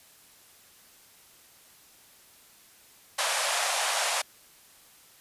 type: band-pass noise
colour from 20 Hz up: pink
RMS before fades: -28 dBFS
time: 3.18-4.22 s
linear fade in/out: 10 ms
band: 570 to 11000 Hz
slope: 48 dB/octave
effects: white hiss -56 dBFS RMS until 5.2 s + resampled to 32000 Hz